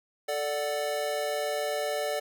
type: chord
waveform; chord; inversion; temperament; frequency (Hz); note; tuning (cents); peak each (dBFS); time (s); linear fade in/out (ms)
square; D major; second; equal; 440 / 587.3 / 740; A4 / D5 / F#5; 0 / 0 / 0; -35 / -31 / -36; 0.28-2.2; 10
effects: none